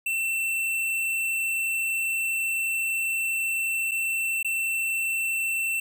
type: tone with dropouts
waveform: square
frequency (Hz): 2687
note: E7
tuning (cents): +33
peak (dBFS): -25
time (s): 0.06-5.8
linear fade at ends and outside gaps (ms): 5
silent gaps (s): 3.912-3.916 / 4.429-4.446
effects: none